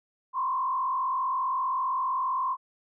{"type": "tone with frequency modulation", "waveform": "sine", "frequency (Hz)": 1046.5, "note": "C6", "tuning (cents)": 0, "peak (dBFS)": -25, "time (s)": [0.33, 2.57], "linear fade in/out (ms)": 50, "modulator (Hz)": 44.8, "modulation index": 1.1, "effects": []}